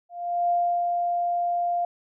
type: tone with ADSR envelope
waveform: sine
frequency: 698.5 Hz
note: F5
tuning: in tune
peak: -19 dBFS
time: 0.09-1.85 s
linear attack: 410 ms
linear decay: 330 ms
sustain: -3 dB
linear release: 3 ms
effects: none